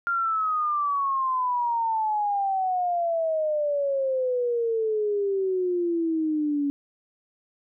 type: exponential sweep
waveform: sine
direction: down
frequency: 1400 to 281.5 Hz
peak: -22 dBFS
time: 0.07-6.7 s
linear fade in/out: 0 ms
effects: none